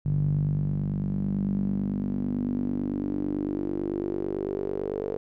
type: tone with band-pass filter sweep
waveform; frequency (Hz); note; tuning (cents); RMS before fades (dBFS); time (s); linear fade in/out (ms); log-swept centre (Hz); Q
sawtooth; 49; G1; 0; -28; 0.05-5.17; 0; 140 to 450; 6
effects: none